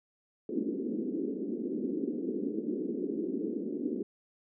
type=band-pass noise; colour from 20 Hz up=pink; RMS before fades=-34 dBFS; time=0.49-4.03 s; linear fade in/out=2 ms; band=220 to 410 Hz; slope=48 dB/octave; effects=none